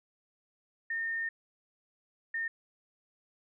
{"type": "tone bursts at uneven times", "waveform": "sine", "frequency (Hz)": 1824, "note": "A#6", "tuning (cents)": -38, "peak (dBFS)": -31, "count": 2, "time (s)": [[0.9, 1.29], [2.34, 2.48]], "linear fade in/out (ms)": 5, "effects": []}